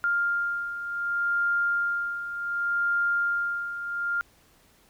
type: beating tone pair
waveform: sine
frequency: 1400 / 1400.67 Hz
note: F6 / F6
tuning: +4 / +5 cents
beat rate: 0.67 Hz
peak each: -31 / -25 dBFS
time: 0.04-4.21 s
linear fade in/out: 0 ms
effects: pink hiss -60 dBFS RMS until 4.89 s